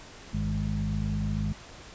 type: harmonic tone with a mistuned harmonic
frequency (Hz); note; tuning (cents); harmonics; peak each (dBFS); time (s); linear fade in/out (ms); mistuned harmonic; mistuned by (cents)
51.91; G#1; 0; 1 / 2 / 3 / 4; -32 / -32 / -32 / -32; 0.33-1.53; 10; 2; -49
effects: pink hiss -47 dBFS RMS until 1.94 s + resampled to 16000 Hz